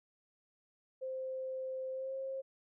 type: tone with pitch glide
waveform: sine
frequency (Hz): 522 to 534.2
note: C5 to C5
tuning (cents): -4 to +36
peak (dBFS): -37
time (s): 1.01-2.42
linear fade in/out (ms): 20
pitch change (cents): +40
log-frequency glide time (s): 1.92-2.14
effects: none